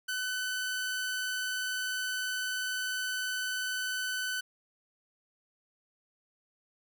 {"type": "tone", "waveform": "sawtooth", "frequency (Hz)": 1507, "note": "F#6", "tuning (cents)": 31, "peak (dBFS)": -28, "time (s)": [0.08, 4.41], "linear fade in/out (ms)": 10, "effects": []}